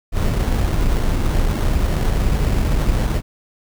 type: noise with sample-and-hold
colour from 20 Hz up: brown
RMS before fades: -17 dBFS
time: 0.12-3.22 s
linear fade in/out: 50 ms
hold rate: 2450 Hz
effects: none